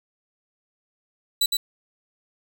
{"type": "tone with echo", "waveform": "sawtooth", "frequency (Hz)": 3951, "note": "B7", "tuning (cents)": 0, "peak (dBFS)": -15, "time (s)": [1.41, 1.46], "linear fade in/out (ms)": 5, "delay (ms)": 110, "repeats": 1, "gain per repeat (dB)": -3, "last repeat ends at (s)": 1.57, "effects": []}